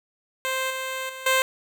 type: tone with level steps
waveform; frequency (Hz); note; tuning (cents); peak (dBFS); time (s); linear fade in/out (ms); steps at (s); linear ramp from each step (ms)
10% pulse; 523.3; C5; 0; -16 / -20 / -27 / -10; 0.45-1.42; 0; 0.7 / 1.09 / 1.26; 5
effects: none